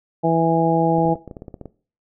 harmonic tone, 164.81 Hz, E3, in tune, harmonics 1 / 2 / 3 / 4 / 5, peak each -21 / -21 / -21 / -21 / -21 dBFS, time 0.23-1.15 s, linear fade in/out 20 ms
clicks, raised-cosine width 2 ms, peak -21 dBFS, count 12, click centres 0.984 / 1.055 / 1.09 / 1.156 / 1.277 / 1.312 / 1.368 / 1.421 / 1.482 / 1.542 / 1.613 / 1.657 s
effects noise-tail reverb RT60 0.4 s tail -18 dB re dry

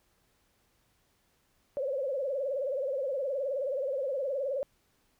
sine tone with vibrato, 542 Hz, C#5, 39 cents flat, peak -29 dBFS, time 1.77-4.63 s, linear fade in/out 0 ms, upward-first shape triangle, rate 19 Hz, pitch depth 150 cents each way, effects pink hiss -71 dBFS RMS until 5.19 s

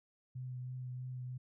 sine tone with vibrato, 126.7 Hz, B2, 45 cents sharp, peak -40 dBFS, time 0.35-1.38 s, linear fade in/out 10 ms, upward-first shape triangle, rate 3.1 Hz, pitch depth 20 cents each way, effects none

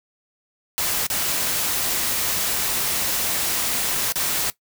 white noise with dropouts, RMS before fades -23 dBFS, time 0.78-4.5 s, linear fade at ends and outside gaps 0 ms, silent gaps 1.067-1.101 / 4.122-4.157 s, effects noise-tail reverb RT60 0.1 s tail -17 dB re dry

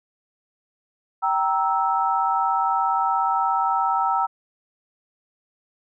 sine tone cluster, 778 / 935 / 1312 Hz, G5 / A#5 / E6, -13 / +5 / -9 cents, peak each -23 dBFS, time 1.22-4.27 s, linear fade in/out 20 ms, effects none

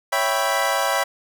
25% pulse chord, C# half-diminished seventh, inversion none, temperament equal, 554.4 / 659.3 / 784 / 987.8 Hz, C#5 / E5 / G5 / B5, 0 / 0 / 0 / 0 cents, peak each -21 dBFS, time 0.12-1.04 s, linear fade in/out 10 ms, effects none

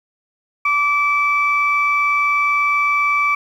sine tone pair together, 1161 / 2314 Hz, D6 / D7, -20 / -26 cents, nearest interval octave, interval 1194 cents, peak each -16 dBFS, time 0.65-3.35 s, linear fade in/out 5 ms, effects tanh soft clip ceiling -6 dBFS + 8-bit

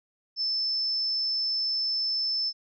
sine tone, 5274 Hz, E8, in tune, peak -25 dBFS, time 0.36-2.53 s, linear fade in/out 50 ms, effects none

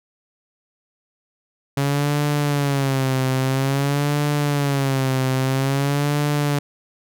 sawtooth tone with vibrato, 138.59 Hz, C#3, in tune, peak -14 dBFS, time 1.77-6.59 s, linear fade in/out 5 ms, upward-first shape sine, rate 0.5 Hz, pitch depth 100 cents each way, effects none

